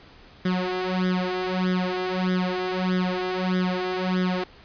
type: tone with flanger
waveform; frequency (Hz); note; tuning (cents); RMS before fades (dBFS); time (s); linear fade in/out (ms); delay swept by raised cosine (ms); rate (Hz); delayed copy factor
sawtooth; 183.6; F#3; -13; -25; 0.45-4.44; 5; 0.57 to 2.97; 1.6; +0.9
effects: pink hiss -50 dBFS RMS until 4.64 s + resampled to 11025 Hz